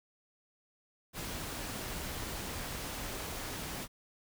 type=noise; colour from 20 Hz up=pink; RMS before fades=-40 dBFS; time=1.13-3.88 s; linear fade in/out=50 ms; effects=none